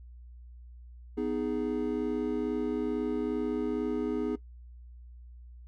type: chord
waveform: triangle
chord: G# minor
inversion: first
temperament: just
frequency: 249.2 / 311.5 / 415.3 Hz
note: B3 / D#4 / G#4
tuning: +16 / +2 / 0 cents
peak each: -31 dBFS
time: 1.17-4.36 s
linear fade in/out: 10 ms
effects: noise-tail reverb RT60 0.1 s tail -18 dB re dry + added 60 Hz sine -46 dBFS peak until 5.67 s